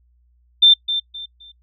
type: tone with echo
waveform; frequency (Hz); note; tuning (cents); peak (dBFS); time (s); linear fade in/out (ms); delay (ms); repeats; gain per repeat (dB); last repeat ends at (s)
sine; 3573; A7; +26; -7; 0.62-0.74; 10; 260; 3; -11; 1.52
effects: noise-tail reverb RT60 0.1 s tail -26 dB re dry + added 60 Hz sine -55 dBFS peak until 1.62 s